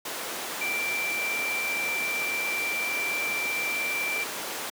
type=tone in noise; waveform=sine; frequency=2349 Hz; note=D7; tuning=in tune; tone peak=-27 dBFS; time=0.61-4.24 s; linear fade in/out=5 ms; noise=pink; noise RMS=-32 dBFS; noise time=0.05-4.7 s; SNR=+2 dB; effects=high-pass 400 Hz 12 dB/octave